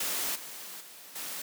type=noise with level steps; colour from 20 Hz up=white; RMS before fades=-32 / -43 / -49 / -38 dBFS; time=0-1.42 s; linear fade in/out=5 ms; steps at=0.35 / 0.8 / 1.15 s; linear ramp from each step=10 ms; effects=high-pass 200 Hz 12 dB/octave